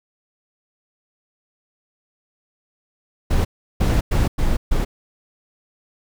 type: noise bursts at uneven times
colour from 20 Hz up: brown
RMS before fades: -17 dBFS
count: 5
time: 3.3-3.45 / 3.8-4.01 / 4.11-4.28 / 4.38-4.57 / 4.71-4.85 s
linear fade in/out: 10 ms
effects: none